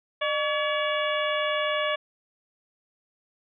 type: harmonic tone with a mistuned harmonic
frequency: 568 Hz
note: C#5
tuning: 42 cents sharp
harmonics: 1 / 2 / 3 / 4 / 5 / 6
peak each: -27 / -30 / -32 / -33 / -34 / -35 dBFS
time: 0.21-1.96 s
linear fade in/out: 10 ms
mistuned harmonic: 1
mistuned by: +110 cents
effects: none